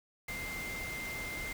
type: tone in noise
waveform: sine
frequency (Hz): 2093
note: C7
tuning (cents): 0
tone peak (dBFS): -39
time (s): 0.28-1.53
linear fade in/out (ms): 5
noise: pink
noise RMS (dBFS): -43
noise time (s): 0.28-1.53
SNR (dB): +1
effects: none